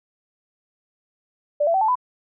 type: tone with pitch steps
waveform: sine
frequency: 587.3 / 670.7 / 766 / 874.9 / 999.2 Hz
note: D5 / E5 / G5 / A5 / B5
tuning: 0 / +30 / -40 / -10 / +20 cents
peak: -16 dBFS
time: 1.6-1.955 s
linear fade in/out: 10 ms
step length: 71 ms
effects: none